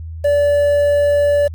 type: tone with quantisation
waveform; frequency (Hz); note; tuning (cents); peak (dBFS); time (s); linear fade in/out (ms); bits
triangle; 578; D5; -28; -9; 0.24-1.48; 10; 6
effects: added 81 Hz sine -26 dBFS peak until 1.54 s + AAC 64 kbps